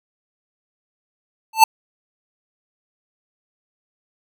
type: tone with exponential growth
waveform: square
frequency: 885 Hz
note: A5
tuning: 10 cents sharp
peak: -3 dBFS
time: 1.53-1.64 s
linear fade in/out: 5 ms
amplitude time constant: 23 ms
effects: none